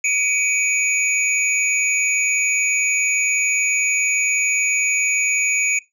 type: tone cluster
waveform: sine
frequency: 2281 / 2488 / 6810 Hz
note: C#7 / D#7 / G#8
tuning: +49 / -1 / +42 cents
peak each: -20 dBFS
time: 0.04-5.79 s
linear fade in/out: 5 ms
effects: noise-tail reverb RT60 0.2 s tail -19 dB re dry + tanh soft clip ceiling -9 dBFS